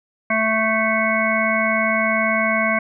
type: harmonic tone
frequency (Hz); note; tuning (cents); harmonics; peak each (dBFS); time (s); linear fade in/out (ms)
220.6; A3; +5; 1 / 3 / 5 / 7 / 9 / 10; -24 / -22 / -24 / -25 / -27 / -21; 0.3-2.79; 5
effects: none